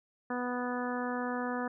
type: harmonic tone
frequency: 246.9 Hz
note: B3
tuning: in tune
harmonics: 1 / 2 / 3 / 4 / 5 / 6 / 7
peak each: -35 / -38 / -40 / -41 / -42 / -43 / -43 dBFS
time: 0.3-1.68 s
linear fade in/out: 5 ms
effects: none